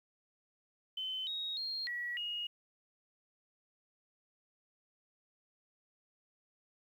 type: tone with pitch steps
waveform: sine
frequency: 3057 / 3773 / 4225 / 1929 / 2872 Hz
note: G7 / A#7 / C8 / B6 / F7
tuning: -44 / +20 / +16 / -41 / +48 cents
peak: -36 dBFS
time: 0.97-2.47 s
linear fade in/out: 5 ms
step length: 300 ms
effects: 11-bit